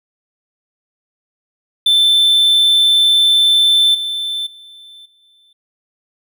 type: tone with level steps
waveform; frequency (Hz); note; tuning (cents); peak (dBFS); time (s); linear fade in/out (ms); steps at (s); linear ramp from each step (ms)
triangle; 3538; A7; +9; -7 / -17 / -35 / -50 / -48; 1.86-5.53; 5; 3.94 / 4.46 / 5.05 / 5.22; 10
effects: none